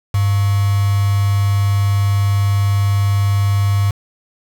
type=tone with quantisation; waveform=sine; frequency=100 Hz; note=G2; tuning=35 cents sharp; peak=-12 dBFS; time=0.14-3.91 s; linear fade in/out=5 ms; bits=4; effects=none